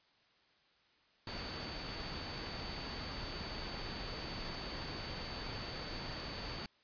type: tone in noise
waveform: sine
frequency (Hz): 4541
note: C#8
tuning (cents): +41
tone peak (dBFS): -48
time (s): 1.27-6.66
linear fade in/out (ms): 2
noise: pink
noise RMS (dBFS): -43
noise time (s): 1.27-6.66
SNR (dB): -8
effects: white hiss -70 dBFS RMS until 6.83 s + resampled to 11025 Hz